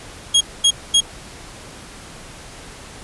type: tone bursts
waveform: sawtooth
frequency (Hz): 3280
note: G#7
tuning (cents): -22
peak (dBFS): -7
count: 3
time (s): 0.34-1.007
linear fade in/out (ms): 10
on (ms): 69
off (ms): 230
effects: pink hiss -38 dBFS RMS until 3.03 s + resampled to 24000 Hz